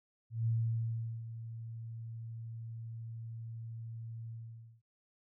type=tone with ADSR envelope; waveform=sine; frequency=114.1 Hz; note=A#2; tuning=37 cents flat; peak=-28 dBFS; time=0.3-4.82 s; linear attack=170 ms; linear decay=760 ms; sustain=-13 dB; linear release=520 ms; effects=none